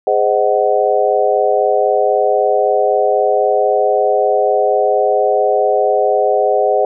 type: chord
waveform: sine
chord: Ab dominant seventh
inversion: none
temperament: just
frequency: 415.3 / 519.1 / 623 / 747.5 Hz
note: Ab4 / C5 / Eb5 / Gb5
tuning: 0 / -14 / +2 / +17 cents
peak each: -16 dBFS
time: 0.07-6.85 s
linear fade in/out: 2 ms
effects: none